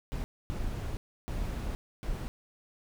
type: noise bursts at uneven times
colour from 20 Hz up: brown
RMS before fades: -34 dBFS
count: 4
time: 0.12-0.24 / 0.5-0.97 / 1.28-1.75 / 2.03-2.28 s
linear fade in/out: 0 ms
effects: none